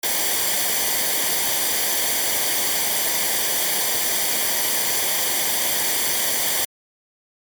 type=noise with comb filter; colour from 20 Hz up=white; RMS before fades=-21 dBFS; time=0.03-6.65 s; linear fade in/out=5 ms; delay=0.75 ms; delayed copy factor=-0.65; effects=MP3 96 kbps